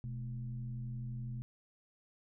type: tone with frequency modulation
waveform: sine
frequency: 123.47 Hz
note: B2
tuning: in tune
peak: -38 dBFS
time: 0.04-1.42 s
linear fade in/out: 0 ms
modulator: 91.8 Hz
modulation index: 0.57
effects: none